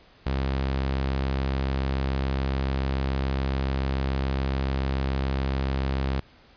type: tone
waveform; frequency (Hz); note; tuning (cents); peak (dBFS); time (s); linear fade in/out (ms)
sawtooth; 67; C2; +42; -20; 0.26-6.2; 5
effects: pink hiss -55 dBFS RMS until 6.56 s + resampled to 11025 Hz